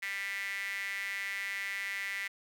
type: tone with high-pass filter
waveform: sawtooth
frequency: 197.4 Hz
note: G3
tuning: 12 cents sharp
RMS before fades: -37 dBFS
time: 0.02-2.28 s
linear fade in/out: 10 ms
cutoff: 2000 Hz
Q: 8.5
effects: none